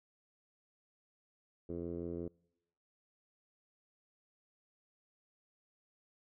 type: tone with low-pass filter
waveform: 10% pulse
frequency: 85.5 Hz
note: F2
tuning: 36 cents flat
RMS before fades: -41 dBFS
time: 1.69-2.28 s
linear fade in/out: 5 ms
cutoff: 410 Hz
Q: 2.4
effects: noise-tail reverb RT60 0.9 s tail -26 dB re dry